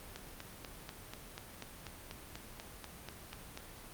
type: click train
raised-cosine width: 0.2 ms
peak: -26 dBFS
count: 15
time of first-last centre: 0.16-3.575 s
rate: 4.1 Hz
effects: pink hiss -51 dBFS RMS until 3.93 s + Opus 32 kbps